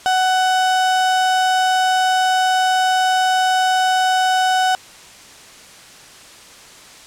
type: tone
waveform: 35% pulse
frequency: 746 Hz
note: F#5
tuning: 14 cents sharp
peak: -12 dBFS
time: 0.06-4.75 s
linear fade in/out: 0 ms
effects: white hiss -41 dBFS RMS until 7.06 s + low-pass 8000 Hz 12 dB/octave